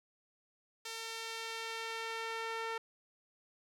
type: tone with band-pass filter sweep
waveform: sawtooth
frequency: 452.5 Hz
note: A4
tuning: 48 cents sharp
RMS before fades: -41 dBFS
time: 0.85-2.78 s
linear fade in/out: 5 ms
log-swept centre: 5100 to 1500 Hz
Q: 0.73
effects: none